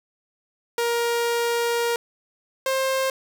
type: tone pair in turn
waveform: sawtooth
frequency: 470.7 / 530.1 Hz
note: A#4 / C5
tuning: +17 / +23 cents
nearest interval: major second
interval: 206 cents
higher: second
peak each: -17 dBFS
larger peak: neither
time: 0.78-1.96 / 2.66-3.1 s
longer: first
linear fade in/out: 2 ms
effects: none